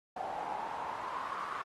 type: noise with band-pass filter sweep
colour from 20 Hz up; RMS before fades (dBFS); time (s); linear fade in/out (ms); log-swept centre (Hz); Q
pink; -39; 0.16-1.62; 5; 750 to 1200; 5.9
effects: AAC 32 kbps